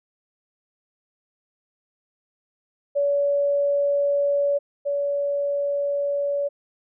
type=tone pair in turn; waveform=sine; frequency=569 / 569 Hz; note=C#5 / C#5; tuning=+45 / +45 cents; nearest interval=unison; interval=0 cents; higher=neither; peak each=-18 / -21 dBFS; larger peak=first; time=2.95-4.59 / 4.85-6.49 s; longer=neither; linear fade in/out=20 ms; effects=none